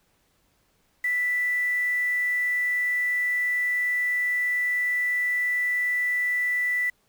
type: tone with quantisation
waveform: sine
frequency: 1975.5 Hz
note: B6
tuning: in tune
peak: -22 dBFS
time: 1.04-6.9 s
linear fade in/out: 5 ms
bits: 7
effects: pink hiss -67 dBFS RMS until 7.08 s